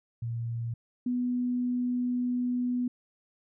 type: tone pair in turn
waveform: sine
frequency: 116.54 / 246.9 Hz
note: A#2 / B3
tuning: 0 / 0 cents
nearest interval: octave + minor second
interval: 1300 cents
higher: second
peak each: -30 / -26 dBFS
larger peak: second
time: 0.22-0.74 / 1.06-2.88 s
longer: second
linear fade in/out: 5 ms
effects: none